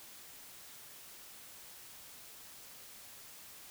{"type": "silence", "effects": ["white hiss -53 dBFS RMS until 3.7 s"]}